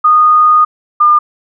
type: tone pair in turn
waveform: sine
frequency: 1232 / 1205.3 Hz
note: D#6 / D6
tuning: -17 / +45 cents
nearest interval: unison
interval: 38 cents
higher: first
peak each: -4 dBFS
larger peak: neither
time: 0.04-0.65 / 1-1.19 s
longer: first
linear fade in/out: 10 ms
effects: none